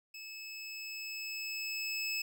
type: tone with level ramp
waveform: 25% pulse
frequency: 2600 Hz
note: E7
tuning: 24 cents flat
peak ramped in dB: -41 to -29 dBFS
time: 0.14-2.22 s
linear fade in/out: 5 ms
effects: none